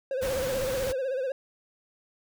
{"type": "tone with vibrato", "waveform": "triangle", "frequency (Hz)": 525, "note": "C5", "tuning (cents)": 6, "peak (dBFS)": -25, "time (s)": [0.11, 1.32], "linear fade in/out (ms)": 2, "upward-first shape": "sine", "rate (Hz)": 16, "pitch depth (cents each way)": 84}
{"type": "noise", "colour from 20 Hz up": "pink", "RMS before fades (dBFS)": -35, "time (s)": [0.21, 0.93], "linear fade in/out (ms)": 20}
{"effects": []}